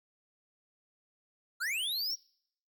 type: linear sweep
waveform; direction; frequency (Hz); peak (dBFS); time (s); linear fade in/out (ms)
square; up; 1318.5 to 5720; -32; 1.6-2.16; 20
effects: noise-tail reverb RT60 0.7 s tail -26 dB re dry